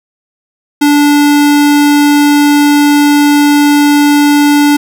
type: tone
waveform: square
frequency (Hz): 291.1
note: D4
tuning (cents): -15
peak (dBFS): -5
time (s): 0.81-4.77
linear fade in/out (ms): 10
effects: none